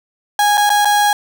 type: tone with dropouts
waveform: 35% pulse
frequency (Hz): 826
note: G#5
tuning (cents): -10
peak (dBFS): -9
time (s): 0.39-1.13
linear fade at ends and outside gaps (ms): 2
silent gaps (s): 0.573-0.577 / 0.694-0.701 / 0.848-0.854
effects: none